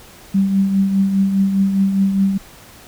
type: tone with tremolo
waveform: sine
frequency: 194.9 Hz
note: G3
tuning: 10 cents flat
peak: -10 dBFS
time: 0.34-2.38 s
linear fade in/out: 10 ms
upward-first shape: triangle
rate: 4.9 Hz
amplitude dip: 55%
effects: pink hiss -42 dBFS RMS until 2.87 s